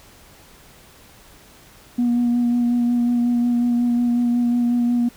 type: tone with vibrato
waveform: sine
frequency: 240.5 Hz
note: B3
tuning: 46 cents flat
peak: -14 dBFS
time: 1.98-5.09 s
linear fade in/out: 10 ms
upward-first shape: sine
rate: 5.5 Hz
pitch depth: 16 cents each way
effects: tanh soft clip ceiling -13 dBFS + pink hiss -48 dBFS RMS until 5.16 s